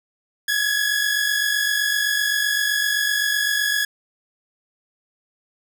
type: tone pair together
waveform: sawtooth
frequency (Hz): 1664 / 1711.8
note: G#6 / A6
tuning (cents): +3 / -48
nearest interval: unison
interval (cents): 49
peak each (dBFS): -17 / -20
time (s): 0.48-3.85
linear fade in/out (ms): 5
effects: none